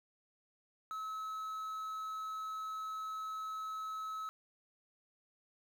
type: tone with quantisation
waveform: triangle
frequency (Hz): 1290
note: E6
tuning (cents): -38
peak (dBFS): -37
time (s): 0.91-4.29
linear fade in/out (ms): 0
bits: 10
effects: none